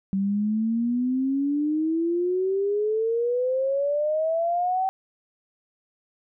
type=exponential sweep; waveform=sine; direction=up; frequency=191.7 to 770 Hz; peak=-21 dBFS; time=0.13-4.89 s; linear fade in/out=0 ms; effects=none